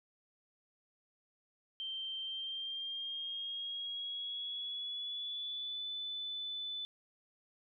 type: tone with pitch glide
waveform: sine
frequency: 3136 to 3500 Hz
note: G7 to A7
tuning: 0 to -10 cents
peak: -38 dBFS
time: 1.8-6.85 s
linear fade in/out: 0 ms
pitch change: +190 cents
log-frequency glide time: 2.21-5.88 s
effects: none